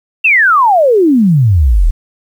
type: exponential sweep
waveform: sine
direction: down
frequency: 2774 to 35.55 Hz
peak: -5 dBFS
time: 0.24-1.91 s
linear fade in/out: 10 ms
effects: 7-bit